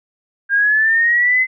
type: linear sweep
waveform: sine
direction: up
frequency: 1600 to 2057 Hz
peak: -11 dBFS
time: 0.49-1.47 s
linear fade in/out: 50 ms
effects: none